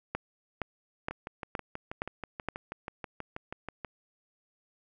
two click trains, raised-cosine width 0.5 ms, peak -22 / -16 dBFS, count 18 / 6, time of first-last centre 1.11-3.848 / 0.15-2.486 s, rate 6.21 / 2.14 Hz, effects none

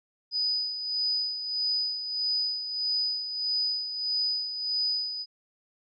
sine tone with tremolo, 4978 Hz, D#8, in tune, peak -24 dBFS, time 0.31-5.26 s, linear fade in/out 50 ms, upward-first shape sine, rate 1.6 Hz, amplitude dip 60%, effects none

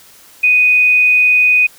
sine tone, 2489 Hz, D#7, in tune, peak -7 dBFS, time 0.43-1.67 s, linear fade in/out 10 ms, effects white hiss -43 dBFS RMS until 1.78 s

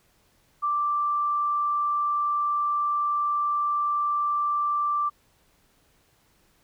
sine tone, 1174.7 Hz, D6, in tune, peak -22 dBFS, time 0.62-5.1 s, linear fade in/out 20 ms, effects pink hiss -64 dBFS RMS until 6.63 s

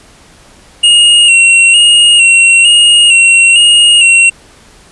square tone with vibrato, 2794 Hz, F7, in tune, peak -3 dBFS, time 0.83-4.3 s, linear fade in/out 10 ms, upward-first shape square, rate 1.1 Hz, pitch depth 39 cents each way, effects pink hiss -40 dBFS RMS until 4.91 s + resampled to 24000 Hz

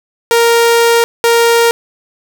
sawtooth tone bursts at uneven times, 466.2 Hz, A#4, in tune, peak -3 dBFS, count 2, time 0.31-1.04 / 1.24-1.71 s, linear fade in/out 0 ms, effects none

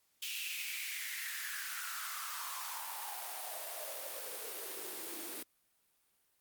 white noise with high-pass filter sweep, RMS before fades -42 dBFS, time 0.22-5.43 s, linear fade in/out 5 ms, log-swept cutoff 2900 to 300 Hz, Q 5.4, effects white hiss -75 dBFS RMS until 6.4 s + Opus 48 kbps

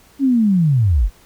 sine linear sweep, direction down, 282.9 to 36.82 Hz, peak -11 dBFS, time 0.19-1.1 s, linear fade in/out 50 ms, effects pink hiss -50 dBFS RMS until 1.25 s

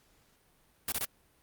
white noise bursts, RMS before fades -32 dBFS, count 3, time 0.88-1.049 s, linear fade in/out 2 ms, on 41 ms, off 23 ms, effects pink hiss -67 dBFS RMS until 1.42 s + Opus 48 kbps

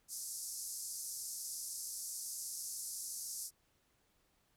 white band-pass noise, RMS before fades -44 dBFS, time 0.08-3.51 s, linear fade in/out 50 ms, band 5000 to 12000 Hz, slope 48 dB/octave, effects pink hiss -75 dBFS RMS until 4.56 s

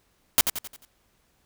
white noise with echo, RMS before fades -17 dBFS, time 0.38-0.41 s, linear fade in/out 0 ms, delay 88 ms, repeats 5, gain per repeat -7 dB, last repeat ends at 0.85 s, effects pink hiss -67 dBFS RMS until 1.45 s

